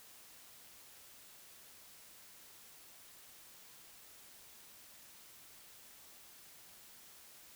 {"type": "silence", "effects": ["white hiss -58 dBFS RMS until 7.55 s"]}